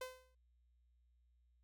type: tone with exponential decay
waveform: sawtooth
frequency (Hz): 512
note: C5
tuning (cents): -38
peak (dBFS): -38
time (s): 0.01-0.35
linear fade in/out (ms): 5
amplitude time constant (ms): 72
effects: added 60 Hz sine -70 dBFS peak until 1.63 s